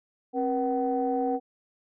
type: tone cluster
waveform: sine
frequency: 266.6 / 482.3 / 756 Hz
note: C4 / B4 / F#5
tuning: +33 / -41 / +37 cents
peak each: -28 dBFS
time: 0.33-1.4 s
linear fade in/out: 50 ms
effects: tanh soft clip ceiling -15 dBFS